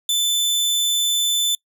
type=tone; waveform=sawtooth; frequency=3520 Hz; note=A7; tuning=in tune; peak=-14 dBFS; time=0.09-1.55 s; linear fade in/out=2 ms; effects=noise-tail reverb RT60 0.1 s tail -25 dB re dry